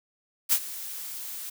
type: noise with ADSR envelope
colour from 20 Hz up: blue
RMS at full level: -20 dBFS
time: 0.49-1.5 s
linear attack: 35 ms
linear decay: 64 ms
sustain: -17 dB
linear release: 7 ms
effects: none